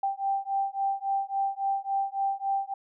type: beating tone pair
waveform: sine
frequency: 784 / 787.6 Hz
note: G5 / G5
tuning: 0 / +8 cents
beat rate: 3.6 Hz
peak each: -29 dBFS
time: 0.03-2.74 s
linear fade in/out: 5 ms
effects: none